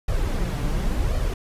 brown noise with flanger, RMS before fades -23 dBFS, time 0.08-1.34 s, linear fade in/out 5 ms, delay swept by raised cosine 1.6 to 6.9 ms, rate 0.92 Hz, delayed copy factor +0.55, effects resampled to 32000 Hz

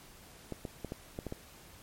clicks, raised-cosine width 2 ms, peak -24 dBFS, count 7, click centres 0.523 / 0.652 / 0.847 / 0.921 / 1.189 / 1.267 / 1.324 s, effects pink hiss -55 dBFS RMS until 1.82 s + MP3 64 kbps

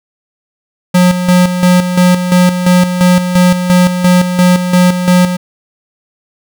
square tone with tremolo, 180 Hz, F#3, 47 cents flat, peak -5 dBFS, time 0.94-5.37 s, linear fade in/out 10 ms, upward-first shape square, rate 2.9 Hz, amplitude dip 60%, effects none

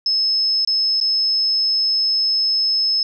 sine tone with dropouts, 5200 Hz, E8, 24 cents flat, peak -15 dBFS, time 0.06-3.03 s, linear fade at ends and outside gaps 2 ms, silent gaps 0.649-0.674 / 1.002-1.011 s, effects none

